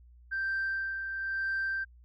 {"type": "tone with tremolo", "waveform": "sine", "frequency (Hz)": 1568, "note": "G6", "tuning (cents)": 0, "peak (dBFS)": -27, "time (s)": [0.31, 1.85], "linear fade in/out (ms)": 20, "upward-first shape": "sine", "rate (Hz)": 1, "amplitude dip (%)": 50, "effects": ["tanh soft clip ceiling -26 dBFS", "added 60 Hz sine -53 dBFS peak until 2.04 s"]}